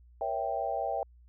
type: chord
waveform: sine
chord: A# diminished seventh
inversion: none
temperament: equal with one note detuned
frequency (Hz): 474.6 / 554.4 / 659.3 / 784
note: A#4 / C#5 / E5 / G5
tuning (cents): +31 / 0 / 0 / 0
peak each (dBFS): -39 / -36 / -34 / -33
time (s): 0.21-1.03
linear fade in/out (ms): 2
effects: added 60 Hz sine -54 dBFS peak until 1.28 s